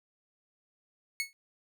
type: tone with exponential decay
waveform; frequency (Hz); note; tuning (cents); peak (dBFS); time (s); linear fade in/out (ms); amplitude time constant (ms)
sawtooth; 2200; C#7; -14; -23; 1.2-1.33; 0; 27
effects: none